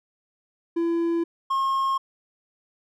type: tone pair in turn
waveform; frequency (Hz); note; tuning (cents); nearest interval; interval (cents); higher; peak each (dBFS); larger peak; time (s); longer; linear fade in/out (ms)
triangle; 336.5 / 1077; E4 / C6; +36 / +50; octave + minor sixth; 2014; second; -19; neither; 0.76-1.24 / 1.5-1.98; neither; 10
effects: none